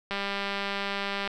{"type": "click train", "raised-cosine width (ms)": 0.3, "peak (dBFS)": -15, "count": 233, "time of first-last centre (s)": [0.11, 1.276], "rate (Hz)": 199, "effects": []}